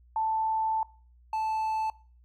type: tone pair in turn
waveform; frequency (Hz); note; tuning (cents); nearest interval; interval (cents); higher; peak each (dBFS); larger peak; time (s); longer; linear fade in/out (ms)
sine / triangle; 882 / 876.4; A5 / A5; +4 / -7; unison; 11; first; -25; neither; 0.16-0.83 / 1.33-1.9; first; 2
effects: noise-tail reverb RT60 0.4 s tail -21 dB re dry + added 60 Hz sine -55 dBFS peak until 2.24 s